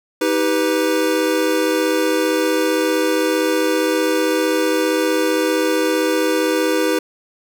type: chord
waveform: square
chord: Eb augmented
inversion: none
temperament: equal with one note detuned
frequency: 316.6 / 392 / 493.9 Hz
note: Eb4 / G4 / B4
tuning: +30 / 0 / 0 cents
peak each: -20 / -22 / -20 dBFS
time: 0.21-6.99 s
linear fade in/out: 5 ms
effects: none